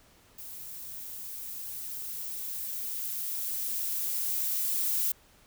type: noise with level ramp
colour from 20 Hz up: violet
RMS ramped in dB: -43 to -28 dBFS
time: 0.38-5.12 s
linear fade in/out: 5 ms
effects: pink hiss -60 dBFS RMS until 5.46 s